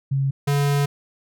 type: tone pair in turn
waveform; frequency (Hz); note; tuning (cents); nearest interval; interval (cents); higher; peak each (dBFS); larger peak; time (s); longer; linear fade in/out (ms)
sine / square; 136.5 / 142.55; C#3 / C#3; -26 / +49; minor second; 75; second; -18; neither; 0.11-0.31 / 0.47-0.86; second; 10
effects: none